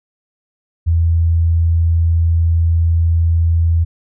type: tone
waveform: sine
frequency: 83.2 Hz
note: E2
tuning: 17 cents sharp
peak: -10 dBFS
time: 0.86-3.85 s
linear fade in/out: 20 ms
effects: none